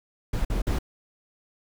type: noise bursts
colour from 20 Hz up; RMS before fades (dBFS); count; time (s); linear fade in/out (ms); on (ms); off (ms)
brown; -25; 3; 0.33-0.788; 5; 120; 49
effects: none